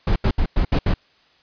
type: noise bursts at uneven times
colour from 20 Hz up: brown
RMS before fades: -17 dBFS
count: 6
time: 0.07-0.16 / 0.24-0.31 / 0.38-0.46 / 0.56-0.65 / 0.72-0.79 / 0.86-0.94 s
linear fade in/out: 5 ms
effects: white hiss -57 dBFS RMS until 1.42 s + resampled to 11025 Hz